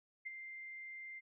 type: tone with ADSR envelope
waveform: sine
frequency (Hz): 2093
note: C7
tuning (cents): 0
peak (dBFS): -39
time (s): 0.25-1.21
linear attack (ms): 18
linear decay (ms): 22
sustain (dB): -7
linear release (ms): 31
effects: none